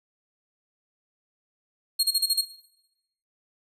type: tone bursts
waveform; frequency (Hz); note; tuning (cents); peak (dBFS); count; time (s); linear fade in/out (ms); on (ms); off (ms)
sawtooth; 4263; C8; +32; -16; 6; 1.99-2.415; 10; 45; 31
effects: noise-tail reverb RT60 0.9 s tail -18 dB re dry + resampled to 32000 Hz